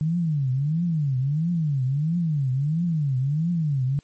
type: tone with vibrato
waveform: sine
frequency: 149.5 Hz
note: D3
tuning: 31 cents sharp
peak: -20 dBFS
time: 0.01-3.99 s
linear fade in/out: 0 ms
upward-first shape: triangle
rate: 1.5 Hz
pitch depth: 300 cents each way
effects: white hiss -61 dBFS RMS until 4.03 s + MP3 32 kbps